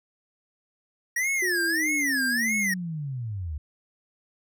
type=tone with vibrato; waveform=square; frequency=1864.7 Hz; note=A#6; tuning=in tune; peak=-24 dBFS; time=1.16-2.74 s; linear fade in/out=5 ms; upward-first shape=sine; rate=1.6 Hz; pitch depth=280 cents each way
type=linear sweep; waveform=sine; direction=down; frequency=370 to 69.3 Hz; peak=-29 dBFS; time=1.42-3.58 s; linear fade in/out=5 ms
effects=none